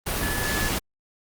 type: tone in noise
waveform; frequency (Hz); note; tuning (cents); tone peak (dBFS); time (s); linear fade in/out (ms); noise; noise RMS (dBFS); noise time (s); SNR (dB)
sine; 1718; A6; -42; -29; 0.22-0.69; 10; pink; -26; 0.06-0.79; -6
effects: Opus 32 kbps